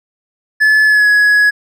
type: tone with pitch glide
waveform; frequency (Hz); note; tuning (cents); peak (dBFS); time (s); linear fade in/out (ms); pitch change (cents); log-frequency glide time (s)
triangle; 1725 to 1678.8; A6 to G#6; -35 to +18; -5; 0.6-1.51; 20; -47; 0.85-1.08
effects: none